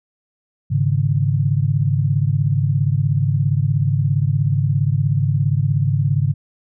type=chord; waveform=sine; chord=Ab suspended fourth; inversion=none; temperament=equal with one note detuned; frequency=103.11 / 138.59 / 155.56 Hz; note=Ab2 / Db3 / Eb3; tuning=-12 / 0 / 0 cents; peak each=-19 / -17 / -22 dBFS; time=0.7-6.34 s; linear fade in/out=20 ms; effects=none